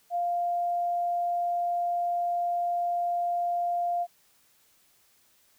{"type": "tone", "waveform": "sine", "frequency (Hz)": 698.5, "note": "F5", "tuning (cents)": 0, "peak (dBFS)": -25, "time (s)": [0.1, 4.07], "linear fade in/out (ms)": 50, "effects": ["white hiss -64 dBFS RMS until 5.58 s"]}